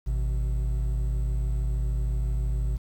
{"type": "tone pair together", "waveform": "triangle", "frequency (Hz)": [53.06, 126.2], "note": ["G#1", "B2"], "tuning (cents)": [38, 38], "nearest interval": "octave + minor third", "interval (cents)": 1500, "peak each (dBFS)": [-22, -31], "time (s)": [0.06, 2.78], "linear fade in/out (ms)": 20, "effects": ["9-bit"]}